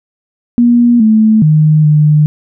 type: tone with pitch steps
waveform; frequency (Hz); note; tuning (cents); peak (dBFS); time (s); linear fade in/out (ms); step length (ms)
sine; 239.2 / 218.1 / 153.9 / 150.9; A#3 / A3 / D#3 / D3; +45 / -15 / -19 / +47; -4; 0.58-2.26; 0; 420
effects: none